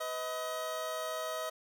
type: tone pair together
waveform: 25% pulse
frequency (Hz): 500 / 633.2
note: B4 / D#5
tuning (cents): +21 / +30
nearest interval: major third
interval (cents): 409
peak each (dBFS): -39 / -32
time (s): 0-1.5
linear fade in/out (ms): 10
effects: none